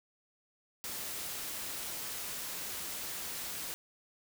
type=noise; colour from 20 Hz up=white; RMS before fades=-40 dBFS; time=0.84-3.74 s; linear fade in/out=0 ms; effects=none